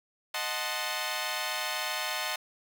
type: chord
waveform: 10% pulse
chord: D# diminished seventh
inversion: none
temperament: equal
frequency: 622.3 / 740 / 880 / 1046.5 Hz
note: D#5 / F#5 / A5 / C6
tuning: 0 / 0 / 0 / 0 cents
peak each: -28 dBFS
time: 0.34-2.36 s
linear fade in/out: 5 ms
effects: none